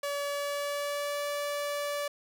sawtooth tone with pitch glide, 571 to 579 Hz, D5 to D5, -49 to -25 cents, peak -27 dBFS, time 0.03-2.08 s, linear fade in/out 5 ms, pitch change +24 cents, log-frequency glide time 0.23-1.24 s, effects none

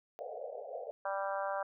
pink band-pass noise, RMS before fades -43 dBFS, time 0.19-0.91 s, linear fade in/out 0 ms, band 450 to 740 Hz, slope 96 dB/octave
harmonic tone, 196 Hz, G3, in tune, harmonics 3 / 4 / 5 / 6 / 7 / 8, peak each -37 / -39 / -41 / -43 / -44 / -45 dBFS, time 1.05-1.63 s, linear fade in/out 5 ms
effects none

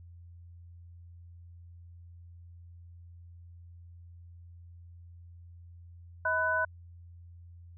sine tone cluster, 638 / 999 / 1497 Hz, D#5 / B5 / F#6, +43 / +20 / +20 cents, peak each -33 / -32 / -28 dBFS, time 6.25-6.65 s, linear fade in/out 5 ms, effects added 86 Hz sine -48 dBFS peak until 7.77 s

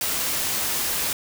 white noise, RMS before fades -25 dBFS, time 0.01-1.13 s, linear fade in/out 2 ms, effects none

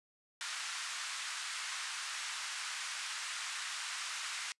pink band-pass noise, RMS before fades -41 dBFS, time 0.41-4.52 s, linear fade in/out 0 ms, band 1200 to 9000 Hz, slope 24 dB/octave, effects noise-tail reverb RT60 0.1 s tail -26 dB re dry + resampled to 24000 Hz

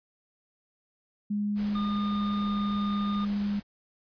sine tone with pitch glide, 206.5 to 203.9 Hz, G#3 to G#3, -10 to -32 cents, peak -26 dBFS, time 1.3-3.6 s, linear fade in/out 10 ms, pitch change -22 cents, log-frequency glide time 1.8-2.88 s
pink noise, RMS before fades -44 dBFS, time 1.55-3.63 s, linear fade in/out 50 ms
square tone, 1216 Hz, D#6, 40 cents flat, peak -35 dBFS, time 1.75-3.25 s, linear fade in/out 5 ms
effects resampled to 11025 Hz

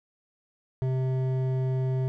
triangle tone with hard clipping, 130.2 Hz, C3, 8 cents flat, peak -26 dBFS, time 0.82-2.08 s, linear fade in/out 0 ms, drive 14 dB, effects none

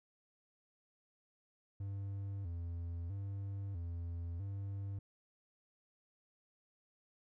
triangle tone with vibrato, 91.8 Hz, F#2, 13 cents flat, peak -37 dBFS, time 1.8-4.99 s, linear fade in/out 5 ms, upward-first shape square, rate 0.77 Hz, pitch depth 130 cents each way, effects none

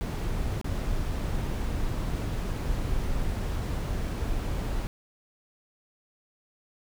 brown noise with dropouts, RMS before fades -29 dBFS, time 0.01-4.87 s, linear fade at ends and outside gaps 0 ms, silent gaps 0.613-0.644 s, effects none

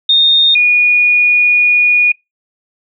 sine tone pair in turn, 3673 / 2451 Hz, A#7 / D#7, -26 / -27 cents, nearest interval perfect fifth, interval 701 cents, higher first, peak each -6 dBFS, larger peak neither, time 0.09-0.55 / 0.55-2.12 s, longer second, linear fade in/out 5 ms, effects noise-tail reverb RT60 0.2 s tail -26 dB re dry

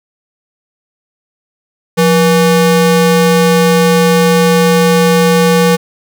square ring-modulated tone, 329.6 Hz, E4, in tune, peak -4 dBFS, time 1.97-5.77 s, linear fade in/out 20 ms, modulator 153 Hz, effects none

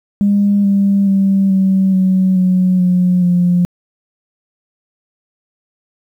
sine tone with pitch steps, 202.3 / 198.48 / 194.73 / 191.06 / 187.45 / 183.91 / 180.44 / 177.03 Hz, G#3 / G3 / G3 / G3 / F#3 / F#3 / F#3 / F3, -45 / +22 / -11 / -44 / +23 / -10 / -43 / +24 cents, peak -8 dBFS, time 0.21-3.65 s, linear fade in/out 0 ms, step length 430 ms, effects tanh soft clip ceiling -4 dBFS + 8-bit

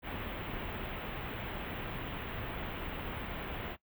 pink band-stop noise, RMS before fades -40 dBFS, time 0.02-3.77 s, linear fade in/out 50 ms, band 3300 to 16000 Hz, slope 48 dB/octave, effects noise-tail reverb RT60 0.1 s tail -19 dB re dry

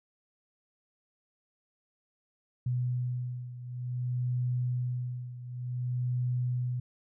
sine beating tone pair, 124 / 124.55 Hz, B2 / B2, +7 / +15 cents, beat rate 0.55 Hz, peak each -31 / -35 dBFS, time 2.66-6.8 s, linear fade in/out 5 ms, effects none

